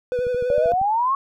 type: tone with vibrato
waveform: triangle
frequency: 493.9 Hz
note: B4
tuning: in tune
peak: -18 dBFS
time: 0.12-0.72 s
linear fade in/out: 0 ms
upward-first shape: sine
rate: 12 Hz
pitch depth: 34 cents each way
type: click train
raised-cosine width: 5 ms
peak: -24 dBFS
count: 9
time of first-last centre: 0.19-0.815 s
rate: 12.8 Hz
type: exponential sweep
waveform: sine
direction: up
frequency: 550 to 1116 Hz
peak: -17 dBFS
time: 0.5-1.15 s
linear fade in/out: 2 ms
effects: none